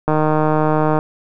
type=click train; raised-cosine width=1 ms; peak=-3 dBFS; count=141; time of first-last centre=0.08-0.989 s; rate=154 Hz; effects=none